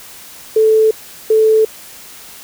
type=tone pair in turn; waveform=sine; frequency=438 / 438 Hz; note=A4 / A4; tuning=-8 / -8 cents; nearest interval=unison; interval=0 cents; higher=neither; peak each=-7 dBFS; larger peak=neither; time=0.56-0.91 / 1.3-1.65 s; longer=neither; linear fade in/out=5 ms; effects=white hiss -36 dBFS RMS until 2.43 s